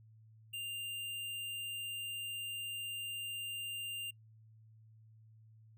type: tone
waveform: square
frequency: 2794 Hz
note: F7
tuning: in tune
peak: -40 dBFS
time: 0.53-4.11 s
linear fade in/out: 10 ms
effects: noise-tail reverb RT60 0.1 s tail -26 dB re dry + added 110 Hz sine -58 dBFS peak until 5.77 s